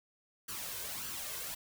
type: noise with flanger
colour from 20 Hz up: white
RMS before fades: -41 dBFS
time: 0.48-1.55 s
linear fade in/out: 10 ms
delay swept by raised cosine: 0.66 to 1.96 ms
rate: 1.7 Hz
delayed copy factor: +0.55
effects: none